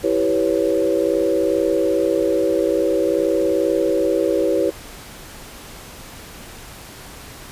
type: chord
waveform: sine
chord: C# half-diminished seventh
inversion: first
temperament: equal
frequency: 329.6 / 392 / 493.9 / 554.4 Hz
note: E4 / G4 / B4 / C#5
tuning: 0 / 0 / 0 / 0 cents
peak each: -21 dBFS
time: 0.03-4.71 s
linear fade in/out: 20 ms
effects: pink hiss -38 dBFS RMS until 7.51 s + resampled to 32000 Hz